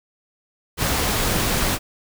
pink noise, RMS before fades -21 dBFS, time 0.77-1.79 s, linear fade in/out 50 ms, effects none

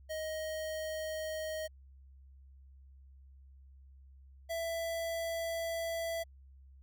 square tone pair in turn, 627 / 664.2 Hz, D#5 / E5, +13 / +13 cents, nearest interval minor second, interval 100 cents, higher second, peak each -37 / -35 dBFS, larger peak second, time 0.09-1.68 / 4.49-6.24 s, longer second, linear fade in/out 20 ms, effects added 67 Hz sine -54 dBFS peak until 6.82 s

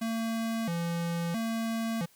square tone with vibrato, 196 Hz, G3, in tune, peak -30 dBFS, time 0.01-2.06 s, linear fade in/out 10 ms, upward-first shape square, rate 0.75 Hz, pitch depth 250 cents each way, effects white hiss -62 dBFS RMS until 2.15 s

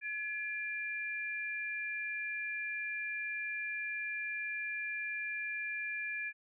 sine tone pair together, 1701.3 / 2383 Hz, G#6 / D7, +41 / +25 cents, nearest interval tritone, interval 584 cents, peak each -39 / -38 dBFS, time 0.01-6.33 s, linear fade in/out 50 ms, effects none

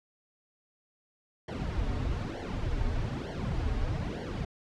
brown noise with flanger, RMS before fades -32 dBFS, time 1.48-4.45 s, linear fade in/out 5 ms, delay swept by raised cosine 0.79 to 6.09 ms, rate 1.1 Hz, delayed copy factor -0.95, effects low-pass 5000 Hz 12 dB/octave

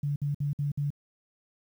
sine tone bursts, 144.1 Hz, D3, 33 cents flat, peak -26 dBFS, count 5, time 0.03-0.904 s, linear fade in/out 5 ms, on 130 ms, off 56 ms, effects 10-bit

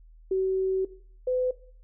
sine tone pair in turn, 379.3 / 506.3 Hz, F#4 / B4, +43 / +43 cents, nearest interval perfect fourth, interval 500 cents, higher second, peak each -22 / -23 dBFS, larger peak first, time 0.31-0.85 / 1.27-1.51 s, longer first, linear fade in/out 5 ms, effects noise-tail reverb RT60 0.5 s tail -17 dB re dry + added 40 Hz sine -49 dBFS peak until 1.83 s

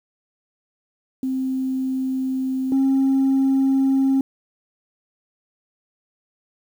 sine tone pair in turn, 261.8 / 268.8 Hz, C4 / C4, +1 / +47 cents, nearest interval unison, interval 46 cents, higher second, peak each -20 / -13 dBFS, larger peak second, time 1.23-2.72 / 2.72-4.21 s, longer neither, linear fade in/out 2 ms, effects tanh soft clip ceiling -13 dBFS + 8-bit

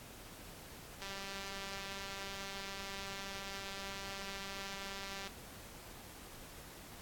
click train, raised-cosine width 0.2 ms, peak -27 dBFS, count 835, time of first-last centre 1.02-5.275 s, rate 196 Hz, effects pink hiss -53 dBFS RMS until 7.01 s + AAC 64 kbps

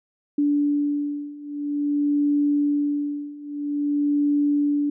sine beating tone pair, 290 / 290.5 Hz, D4 / D4, -22 / -19 cents, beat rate 0.5 Hz, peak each -24 / -22 dBFS, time 0.38-4.9 s, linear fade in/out 5 ms, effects none

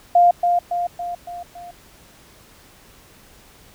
sine tone with echo, 701 Hz, F5, 6 cents sharp, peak -9 dBFS, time 0.15-0.31 s, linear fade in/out 5 ms, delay 280 ms, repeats 5, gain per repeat -5 dB, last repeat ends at 1.71 s, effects pink hiss -49 dBFS RMS until 3.74 s

